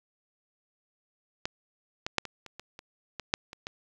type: clicks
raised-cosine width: 0.2 ms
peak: -13 / -14 / -6 / -20 / -26 / -24 / -26 / -18 / -6 / -25 / -19 dBFS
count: 11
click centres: 1.455 / 2.065 / 2.183 / 2.253 / 2.463 / 2.596 / 2.791 / 3.197 / 3.339 / 3.531 / 3.669 s
effects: low-pass 7000 Hz 12 dB/octave + 8-bit

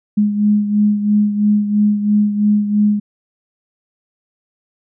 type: beating tone pair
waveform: sine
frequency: 207.7 / 210.7 Hz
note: G#3 / G#3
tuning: 0 / +25 cents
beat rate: 3 Hz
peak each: -12 / -19 dBFS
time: 0.17-3 s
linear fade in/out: 10 ms
effects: none

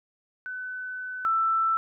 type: tone pair in turn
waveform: sine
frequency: 1506 / 1328.8 Hz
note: F#6 / E6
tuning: +30 / +13 cents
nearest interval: major second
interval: 217 cents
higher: first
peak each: -32 / -21 dBFS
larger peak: second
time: 0.46-1.25 / 1.25-1.77 s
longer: first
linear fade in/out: 0 ms
effects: none

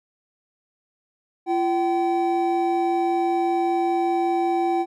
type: tone pair together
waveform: triangle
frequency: 342.3 / 767.9 Hz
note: F4 / G5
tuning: -35 / -36 cents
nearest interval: octave + major second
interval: 1399 cents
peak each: -20 dBFS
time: 1.46-4.86 s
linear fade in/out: 50 ms
effects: none

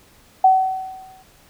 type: tone with exponential decay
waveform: sine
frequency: 756 Hz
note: F#5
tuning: 37 cents sharp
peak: -7 dBFS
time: 0.44-1.23 s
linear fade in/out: 5 ms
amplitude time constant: 170 ms
effects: pink hiss -52 dBFS RMS until 1.49 s

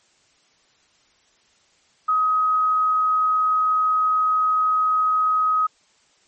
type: tone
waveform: sine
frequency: 1263 Hz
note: D#6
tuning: 26 cents sharp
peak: -16 dBFS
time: 2.08-5.67 s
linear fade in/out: 10 ms
effects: white hiss -60 dBFS RMS until 6.27 s + MP3 32 kbps

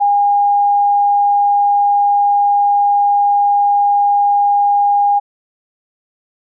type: tone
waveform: sine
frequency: 813 Hz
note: G#5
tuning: 37 cents flat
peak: -9 dBFS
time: 0-5.2 s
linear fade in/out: 20 ms
effects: none

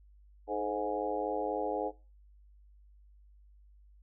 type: harmonic tone with a mistuned harmonic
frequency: 103.83 Hz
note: G#2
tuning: in tune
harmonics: 3 / 4 / 5 / 6 / 7 / 8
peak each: -40 / -36 / -37 / -41 / -38 / -38 dBFS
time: 0.47-1.92 s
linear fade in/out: 50 ms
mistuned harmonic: 4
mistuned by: +46 cents
effects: noise-tail reverb RT60 0.3 s tail -19 dB re dry + added 50 Hz sine -56 dBFS peak until 4.02 s

